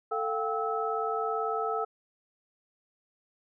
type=tone cluster; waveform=sine; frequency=442.7 / 703 / 781 / 1301 Hz; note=A4 / F5 / G5 / E6; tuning=+11 / +11 / -7 / -23 cents; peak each=-32 / -35 / -35 / -32 dBFS; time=0.11-1.85 s; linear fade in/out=10 ms; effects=none